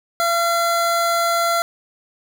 square tone pair together, 680.5 / 1368 Hz, F5 / F6, -45 / -36 cents, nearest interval octave, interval 1209 cents, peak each -20 dBFS, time 0.2-1.62 s, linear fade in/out 0 ms, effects none

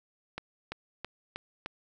accelerating click train, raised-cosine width 0.3 ms, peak -20 dBFS, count 5, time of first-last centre 0.38-1.661 s, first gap 340 ms, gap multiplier 0.96, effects none

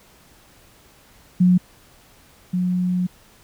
sine tone pair in turn, 180.7 / 180.7 Hz, F#3 / F#3, -41 / -41 cents, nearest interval unison, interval 0 cents, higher neither, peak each -11 / -18 dBFS, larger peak first, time 1.4-1.58 / 2.53-3.07 s, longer second, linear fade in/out 10 ms, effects pink hiss -52 dBFS RMS until 3.43 s

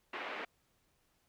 white band-pass noise, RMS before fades -42 dBFS, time 0.13-0.45 s, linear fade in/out 5 ms, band 270 to 2500 Hz, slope 24 dB/octave, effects pink hiss -75 dBFS RMS until 1.28 s

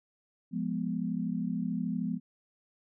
sine chord, F diminished, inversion none, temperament equal, 174.61 / 207.7 / 246.9 Hz, F3 / Ab3 / Cb4, 0 / 0 / 0 cents, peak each -34 dBFS, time 0.51-2.2 s, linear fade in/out 50 ms, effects none

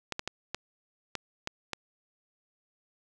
clicks, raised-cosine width 0.2 ms, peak -15 dBFS, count 7, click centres 0.123 / 0.194 / 0.276 / 0.546 / 1.153 / 1.474 / 1.733 s, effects none

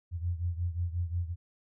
sine beating tone pair, 85.4 / 91 Hz, F2 / F#2, -38 / -28 cents, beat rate 5.6 Hz, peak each -31 / -35 dBFS, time 0.11-1.36 s, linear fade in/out 50 ms, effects none

